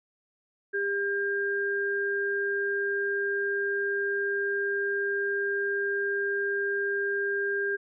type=tone pair together; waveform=sine; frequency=400 / 1602.7 Hz; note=G4 / G6; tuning=+35 / +38 cents; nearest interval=2 octaves; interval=2403 cents; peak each=-29 / -28 dBFS; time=0.73-7.77 s; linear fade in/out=20 ms; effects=none